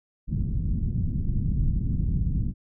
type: low-pass noise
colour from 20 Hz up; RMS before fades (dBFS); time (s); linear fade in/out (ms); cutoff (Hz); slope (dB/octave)
pink; -25; 0.27-2.54; 50; 200; 24
effects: none